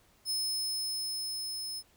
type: tone with level ramp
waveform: sawtooth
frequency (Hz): 5200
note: E8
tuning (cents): -24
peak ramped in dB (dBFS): -27 to -34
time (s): 0.25-1.83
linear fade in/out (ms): 50
effects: pink hiss -65 dBFS RMS until 1.96 s